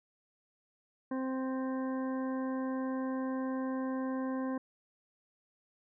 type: harmonic tone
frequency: 261.6 Hz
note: C4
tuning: in tune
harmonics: 1 / 2 / 3 / 4 / 6 / 7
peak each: -33 / -40 / -48 / -44 / -51 / -55 dBFS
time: 1.11-4.58 s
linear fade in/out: 5 ms
effects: none

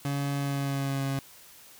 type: tone with pitch glide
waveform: 30% pulse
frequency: 140.9 to 136.65 Hz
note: C#3 to C#3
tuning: +29 to -24 cents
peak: -25 dBFS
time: 0.05-1.19 s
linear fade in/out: 2 ms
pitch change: -53 cents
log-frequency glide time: 0.38-1.02 s
effects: white hiss -52 dBFS RMS until 1.79 s

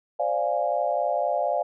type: chord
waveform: sine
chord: D half-diminished seventh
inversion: third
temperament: equal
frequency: 523.3 / 587.3 / 698.5 / 830.6 Hz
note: C5 / D5 / F5 / Ab5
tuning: 0 / 0 / 0 / 0 cents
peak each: -30 / -26 / -26 / -30 dBFS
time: 0.19-1.63 s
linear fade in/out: 10 ms
effects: none

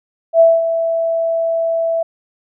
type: tone with ADSR envelope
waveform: sine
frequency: 661 Hz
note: E5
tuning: 5 cents sharp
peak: -4 dBFS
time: 0.33-2.03 s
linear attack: 72 ms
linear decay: 210 ms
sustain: -10 dB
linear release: 6 ms
effects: none

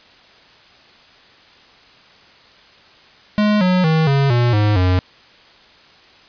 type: tone with pitch steps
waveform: square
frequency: 210 / 182.82 / 159.15 / 138.55 / 120.61 / 105 / 91.41 Hz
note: G#3 / F#3 / D#3 / C#3 / B2 / G#2 / F#2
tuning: +19 / -20 / +39 / -1 / -41 / +19 / -20 cents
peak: -13 dBFS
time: 3.38-4.99 s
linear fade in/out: 0 ms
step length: 230 ms
effects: white hiss -47 dBFS RMS until 6.28 s + resampled to 11025 Hz

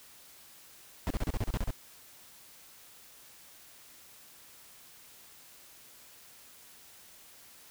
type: noise bursts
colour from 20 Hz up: brown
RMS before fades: -30 dBFS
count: 10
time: 1.07-1.706 s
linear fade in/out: 0 ms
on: 33 ms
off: 34 ms
effects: white hiss -55 dBFS RMS until 7.7 s

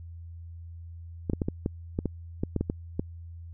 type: clicks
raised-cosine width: 3 ms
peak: -14 dBFS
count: 12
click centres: 1.298 / 1.334 / 1.418 / 1.485 / 1.661 / 1.989 / 2.057 / 2.435 / 2.563 / 2.61 / 2.699 / 2.995 s
effects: added 84 Hz sine -40 dBFS peak until 3.53 s

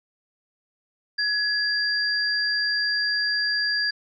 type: tone pair together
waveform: sine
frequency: 1681 / 4755 Hz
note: G#6 / D8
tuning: +20 / +21 cents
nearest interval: octave + tritone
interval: 1801 cents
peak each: -24 dBFS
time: 1.18-3.91 s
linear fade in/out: 10 ms
effects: none

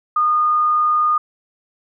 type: tone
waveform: sine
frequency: 1224 Hz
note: D#6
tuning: 29 cents flat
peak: -13 dBFS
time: 0.16-1.18 s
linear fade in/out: 5 ms
effects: none

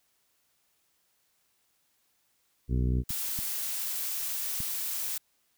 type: harmonic tone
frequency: 62.2 Hz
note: B1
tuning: 13 cents sharp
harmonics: 1 / 2 / 3 / 4 / 5 / 6 / 7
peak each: -26 / -29 / -36 / -36 / -43 / -42 / -46 dBFS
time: 2.68-3.04 s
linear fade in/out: 50 ms
type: noise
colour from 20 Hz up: blue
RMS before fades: -33 dBFS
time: 3.09-5.18 s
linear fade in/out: 5 ms
type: clicks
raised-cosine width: 5 ms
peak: -26 dBFS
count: 3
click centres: 3.106 / 3.389 / 4.604 s
effects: white hiss -72 dBFS RMS until 5.57 s

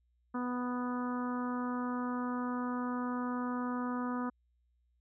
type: harmonic tone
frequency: 247.3 Hz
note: B3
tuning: 3 cents sharp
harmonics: 1 / 2 / 3 / 4 / 5 / 6 / 7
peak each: -34 / -44 / -47 / -42 / -42 / -48 / -57 dBFS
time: 0.34-4.3 s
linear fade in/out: 10 ms
effects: added 60 Hz sine -70 dBFS peak until 5 s

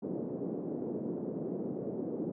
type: band-pass noise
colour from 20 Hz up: white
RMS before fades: -37 dBFS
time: 0.02-2.32 s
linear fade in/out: 10 ms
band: 170 to 420 Hz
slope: 24 dB/octave
effects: none

